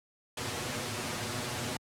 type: noise with comb filter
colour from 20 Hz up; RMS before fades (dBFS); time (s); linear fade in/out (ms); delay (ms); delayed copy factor
pink; -35; 0.37-1.77; 5; 8.2; +0.9
effects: high-pass 80 Hz 12 dB/octave + low-pass 10000 Hz 12 dB/octave